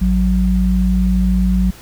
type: tone pair together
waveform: sine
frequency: 55 / 185 Hz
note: A1 / F#3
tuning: 0 / 0 cents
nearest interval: octave + major sixth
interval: 2100 cents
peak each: -14 / -14 dBFS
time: 0.01-1.71 s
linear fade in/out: 10 ms
effects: pink hiss -40 dBFS RMS until 1.81 s